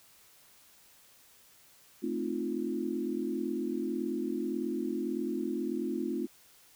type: chord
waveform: sine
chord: F dominant seventh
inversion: first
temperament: equal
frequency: 220 / 261.6 / 311.1 / 349.2 Hz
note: A3 / C4 / Eb4 / F4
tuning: 0 / 0 / 0 / 0 cents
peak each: -37 / -36 / -37 / -35 dBFS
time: 2.02-6.27 s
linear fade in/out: 20 ms
effects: white hiss -60 dBFS RMS until 6.75 s